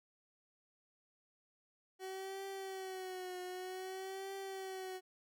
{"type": "tone with vibrato", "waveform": "30% pulse", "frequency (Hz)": 376.1, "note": "F#4", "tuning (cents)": 28, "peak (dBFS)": -40, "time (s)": [1.99, 5.01], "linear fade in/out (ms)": 50, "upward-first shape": "triangle", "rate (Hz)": 0.53, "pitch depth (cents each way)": 66, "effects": []}